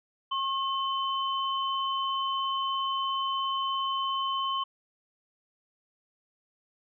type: tone pair together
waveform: sine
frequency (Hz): 1079 / 3052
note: C#6 / G7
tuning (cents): -47 / -47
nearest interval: octave + tritone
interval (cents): 1800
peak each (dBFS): -28 / -33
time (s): 0.31-4.64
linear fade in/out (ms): 10
effects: none